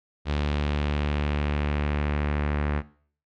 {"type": "tone with low-pass filter sweep", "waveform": "sawtooth", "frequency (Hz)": 73.42, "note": "D2", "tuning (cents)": 0, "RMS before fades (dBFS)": -26, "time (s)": [0.25, 2.83], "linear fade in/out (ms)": 50, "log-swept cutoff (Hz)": [3700, 1900], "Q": 1.6, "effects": ["noise-tail reverb RT60 0.5 s tail -19 dB re dry"]}